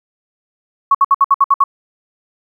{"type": "tone bursts", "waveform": "sine", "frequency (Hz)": 1108.7, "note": "C#6", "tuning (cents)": 0, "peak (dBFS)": -6, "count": 8, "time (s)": [0.91, 1.64], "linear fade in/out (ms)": 5, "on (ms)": 37, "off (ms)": 62, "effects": ["8-bit"]}